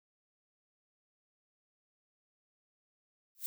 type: noise with exponential growth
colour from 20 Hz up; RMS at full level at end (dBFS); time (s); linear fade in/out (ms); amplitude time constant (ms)
violet; -33; 3.35-3.46; 0; 23
effects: none